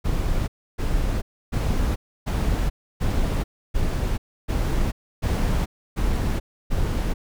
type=noise bursts; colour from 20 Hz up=brown; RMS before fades=-22 dBFS; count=10; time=0.04-7.14 s; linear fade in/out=20 ms; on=440 ms; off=300 ms; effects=none